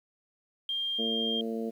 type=tone; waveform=sine; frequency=3200 Hz; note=G7; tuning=35 cents sharp; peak=-29 dBFS; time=0.69-1.41 s; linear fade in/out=2 ms
type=harmonic tone; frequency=113.3 Hz; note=A#2; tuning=49 cents flat; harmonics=2 / 3 / 4 / 5 / 6; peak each=-33 / -40 / -35 / -44 / -44 dBFS; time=0.98-1.71 s; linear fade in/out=20 ms
effects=10-bit